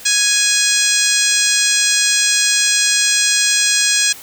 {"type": "harmonic tone with a mistuned harmonic", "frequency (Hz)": 830.6, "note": "G#5", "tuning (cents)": 0, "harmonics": [2, 3, 4, 5, 6, 7, 8, 9, 10], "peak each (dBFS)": [-21, -21, -21, -21, -21, -21, -21, -21, -21], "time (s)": [0.05, 4.13], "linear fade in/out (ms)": 10, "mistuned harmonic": 6, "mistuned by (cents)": 16, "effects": ["white hiss -36 dBFS RMS until 4.22 s"]}